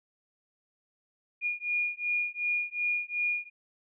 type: beating tone pair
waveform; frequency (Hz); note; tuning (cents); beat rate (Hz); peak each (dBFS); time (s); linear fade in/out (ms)
sine; 2432 / 2434.7; D#7 / D#7; -40 / -38; 2.7; -31; 1.41-3.5; 50
effects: none